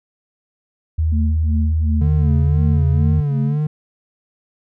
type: tone with pitch glide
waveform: sine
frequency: 79.4 to 84.12 Hz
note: D#2 to E2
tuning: +36 to +36 cents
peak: -14 dBFS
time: 0.98-3.21 s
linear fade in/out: 10 ms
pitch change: +100 cents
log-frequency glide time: 2.21-3.01 s
type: tone with tremolo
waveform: sine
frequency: 221.3 Hz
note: A3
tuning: 10 cents sharp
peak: -20 dBFS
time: 1.12-3.62 s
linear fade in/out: 5 ms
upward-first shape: sine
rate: 2.7 Hz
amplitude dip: 100%
type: tone with vibrato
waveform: triangle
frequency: 144.8 Hz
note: D3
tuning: 24 cents flat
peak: -14 dBFS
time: 2.01-3.67 s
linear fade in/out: 5 ms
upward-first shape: sine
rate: 2 Hz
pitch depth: 82 cents each way
effects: none